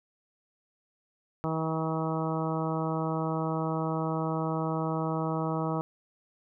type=harmonic tone; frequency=160 Hz; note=D#3; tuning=49 cents sharp; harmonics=1 / 2 / 3 / 4 / 5 / 6 / 7 / 8; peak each=-31 / -34 / -36 / -37 / -38 / -39 / -39 / -40 dBFS; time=1.44-5.81 s; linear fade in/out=0 ms; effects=none